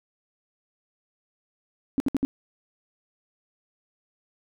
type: tone bursts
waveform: sine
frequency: 272.3 Hz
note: C#4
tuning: 31 cents flat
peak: -19 dBFS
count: 4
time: 1.98-2.25 s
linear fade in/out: 0 ms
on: 21 ms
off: 62 ms
effects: none